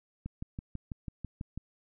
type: click train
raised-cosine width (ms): 5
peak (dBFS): -25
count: 9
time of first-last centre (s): 0.26-1.576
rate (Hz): 6.08
effects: none